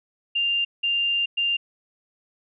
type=tone bursts at uneven times; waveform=sine; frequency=2794 Hz; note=F7; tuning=in tune; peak=-20 dBFS; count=3; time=0.35-0.65 / 0.83-1.26 / 1.37-1.57 s; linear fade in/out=10 ms; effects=none